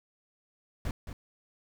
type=noise with echo; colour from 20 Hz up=brown; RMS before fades=-32 dBFS; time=0.85-0.91 s; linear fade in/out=2 ms; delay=220 ms; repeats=1; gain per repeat=-8 dB; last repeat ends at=1.13 s; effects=none